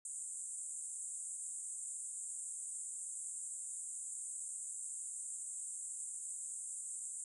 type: band-pass noise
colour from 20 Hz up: pink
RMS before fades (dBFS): -45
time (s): 0.05-7.24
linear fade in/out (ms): 2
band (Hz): 7300 to 9400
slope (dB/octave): 96
effects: none